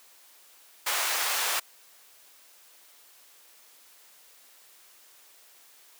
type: high-pass noise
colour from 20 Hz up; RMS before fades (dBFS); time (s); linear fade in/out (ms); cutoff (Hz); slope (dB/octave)
pink; -28; 0.86-1.6; 10; 860; 12
effects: white hiss -56 dBFS RMS until 5.99 s + high-pass 400 Hz 12 dB/octave